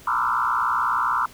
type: tone with frequency modulation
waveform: sine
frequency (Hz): 1176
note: D6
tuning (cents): +2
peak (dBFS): -19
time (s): 0.07-1.26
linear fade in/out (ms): 5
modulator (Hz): 60.2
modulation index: 4
effects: pink hiss -47 dBFS RMS until 1.33 s